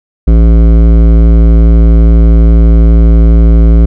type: tone with hard clipping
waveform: triangle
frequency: 56.1 Hz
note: A1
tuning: 34 cents sharp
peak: -3 dBFS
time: 0.27-3.86 s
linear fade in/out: 10 ms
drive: 18 dB
effects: none